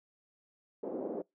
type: band-pass noise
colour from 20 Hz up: white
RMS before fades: -38 dBFS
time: 0.83-1.22 s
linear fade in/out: 5 ms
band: 270 to 490 Hz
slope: 24 dB/octave
effects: noise-tail reverb RT60 0.2 s tail -26 dB re dry